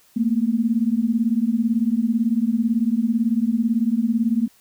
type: beating tone pair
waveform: sine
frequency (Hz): 220.2 / 238.2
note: A3 / A#3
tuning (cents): +2 / +38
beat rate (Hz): 18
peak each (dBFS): -20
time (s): 0.16-4.48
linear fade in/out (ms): 10
effects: white hiss -56 dBFS RMS until 4.6 s